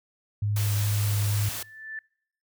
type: tone with vibrato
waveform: sine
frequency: 103.4 Hz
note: G#2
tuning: 7 cents flat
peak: -23 dBFS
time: 0.42-1.49 s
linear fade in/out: 5 ms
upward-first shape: triangle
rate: 2.2 Hz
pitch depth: 12 cents each way
type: noise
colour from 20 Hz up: white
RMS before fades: -34 dBFS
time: 0.56-1.63 s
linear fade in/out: 5 ms
type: tone with exponential growth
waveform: sine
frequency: 1760 Hz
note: A6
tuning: in tune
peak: -31 dBFS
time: 1.2-1.99 s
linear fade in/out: 2 ms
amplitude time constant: 170 ms
effects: noise-tail reverb RT60 0.7 s tail -26 dB re dry